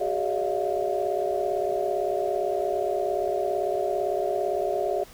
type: tone cluster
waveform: sine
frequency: 378 / 415.6 / 577 / 646 / 704 Hz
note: F#4 / G#4 / D5 / E5 / F5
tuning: +37 / +1 / -31 / -35 / +14 cents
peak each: -30 dBFS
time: 0-5.04 s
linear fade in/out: 10 ms
effects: pink hiss -49 dBFS RMS until 5.13 s